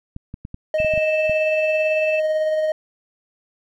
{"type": "clicks", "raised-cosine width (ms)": 5, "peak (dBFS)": -19, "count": 9, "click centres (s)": [0.164, 0.341, 0.451, 0.544, 0.802, 0.847, 0.938, 0.977, 1.296]}
{"type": "tone with tremolo", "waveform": "triangle", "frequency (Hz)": 622.3, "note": "D#5", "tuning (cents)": 0, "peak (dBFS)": -14, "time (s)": [0.74, 2.72], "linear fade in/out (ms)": 2, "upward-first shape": "triangle", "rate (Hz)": 18, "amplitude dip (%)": 35}
{"type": "tone", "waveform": "sine", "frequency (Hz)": 2637, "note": "E7", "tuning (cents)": 0, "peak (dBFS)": -23, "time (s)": [0.78, 2.2], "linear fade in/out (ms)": 10}
{"effects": []}